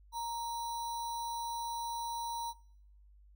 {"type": "tone with sample-and-hold", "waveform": "sine", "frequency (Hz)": 932.3, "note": "A#5", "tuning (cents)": 0, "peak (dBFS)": -35, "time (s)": [0.12, 2.54], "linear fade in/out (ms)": 50, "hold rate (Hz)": 4900, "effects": ["noise-tail reverb RT60 0.8 s tail -24 dB re dry", "added 50 Hz sine -57 dBFS peak until 3.35 s"]}